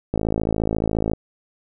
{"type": "click train", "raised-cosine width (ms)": 2, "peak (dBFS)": -8, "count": 55, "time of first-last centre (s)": [0.14, 1.134], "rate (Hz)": 54.3, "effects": []}